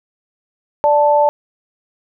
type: tone pair together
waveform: sine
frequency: 587.3 / 880 Hz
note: D5 / A5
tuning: 0 / 0 cents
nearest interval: perfect fifth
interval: 700 cents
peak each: -12 dBFS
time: 0.84-1.29 s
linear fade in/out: 0 ms
effects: none